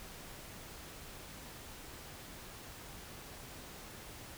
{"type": "silence", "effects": ["pink hiss -50 dBFS RMS until 4.37 s"]}